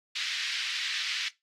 white band-pass noise, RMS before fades -33 dBFS, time 0.15-1.29 s, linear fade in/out 10 ms, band 1800 to 4400 Hz, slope 24 dB/octave, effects noise-tail reverb RT60 0.2 s tail -19 dB re dry + AAC 48 kbps

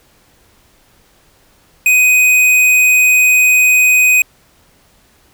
sine tone with tanh clipping, 2500 Hz, D#7, 8 cents sharp, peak -8 dBFS, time 1.86-4.22 s, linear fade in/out 2 ms, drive 17 dB, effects pink hiss -51 dBFS RMS until 5.33 s

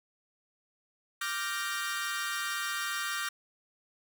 sawtooth chord, G minor seventh, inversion second, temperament equal with one note detuned, 1174.7 / 1396.9 / 1560.8 / 1864.7 Hz, D6 / F6 / G6 / Bb6, 0 / 0 / -8 / 0 cents, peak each -34 dBFS, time 1.21-3.29 s, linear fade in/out 5 ms, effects none

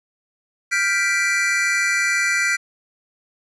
square chord, G dominant seventh, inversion third, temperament equal, 1396.9 / 1568 / 1975.5 / 2349 Hz, F6 / G6 / B6 / D7, 0 / 0 / 0 / 0 cents, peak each -26 / -26 / -21 / -24 dBFS, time 0.71-2.57 s, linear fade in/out 20 ms, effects resampled to 22050 Hz + 9-bit

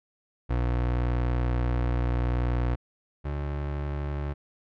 30% pulse tone pair in turn, 60.7 / 72.18 Hz, B1 / D2, -29 / -29 cents, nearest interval minor third, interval 300 cents, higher second, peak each -21 / -26 dBFS, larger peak first, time 0.49-2.76 / 3.24-4.34 s, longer first, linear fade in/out 20 ms, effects low-pass 2000 Hz 12 dB/octave

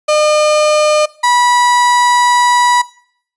35% pulse tone pair in turn, 606 / 976 Hz, D#5 / B5, -46 / -21 cents, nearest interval minor sixth, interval 825 cents, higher second, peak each -7 dBFS, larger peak neither, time 0.08-1.06 / 1.23-2.82 s, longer second, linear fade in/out 10 ms, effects noise-tail reverb RT60 0.6 s tail -20 dB re dry + resampled to 22050 Hz

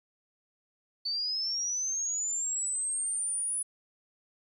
sine linear sweep, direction up, 4479 to 9956 Hz, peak -29 dBFS, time 1.05-3.63 s, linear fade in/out 10 ms, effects 11-bit

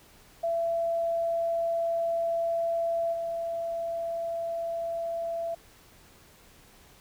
sine tone with level steps, 671 Hz, E5, 31 cents sharp, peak -25 / -29 dBFS, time 0.43-5.55 s, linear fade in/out 10 ms, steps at 3.12 s, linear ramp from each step 20 ms, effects pink hiss -56 dBFS RMS until 7 s

